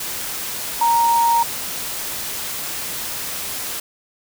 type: tone in noise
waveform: sine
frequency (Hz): 932.3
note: A#5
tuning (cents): 0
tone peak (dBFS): -13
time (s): 0.81-1.43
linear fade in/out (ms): 5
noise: white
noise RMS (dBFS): -27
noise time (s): 0-3.8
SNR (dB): +11
effects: none